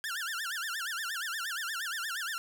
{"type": "tone with vibrato", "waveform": "sawtooth", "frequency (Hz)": 1568, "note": "G6", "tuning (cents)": 0, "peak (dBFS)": -30, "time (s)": [0.04, 2.38], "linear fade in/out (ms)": 0, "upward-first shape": "sine", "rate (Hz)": 8.5, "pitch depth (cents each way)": 260, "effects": []}